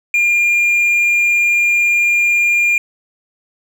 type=tone; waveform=triangle; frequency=2406 Hz; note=D7; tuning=41 cents sharp; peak=-9 dBFS; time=0.14-2.78 s; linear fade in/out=2 ms; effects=none